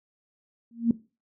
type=tone with exponential growth; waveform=sine; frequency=232.5 Hz; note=A#3; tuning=4 cents flat; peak=-14 dBFS; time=0.71-0.91 s; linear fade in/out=2 ms; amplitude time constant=42 ms; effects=noise-tail reverb RT60 0.3 s tail -18 dB re dry